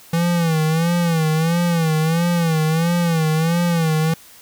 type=tone with vibrato; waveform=square; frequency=164.81 Hz; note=E3; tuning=in tune; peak=-16 dBFS; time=0.13-4.14 s; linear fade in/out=5 ms; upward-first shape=sine; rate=1.5 Hz; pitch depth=94 cents each way; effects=white hiss -45 dBFS RMS until 4.41 s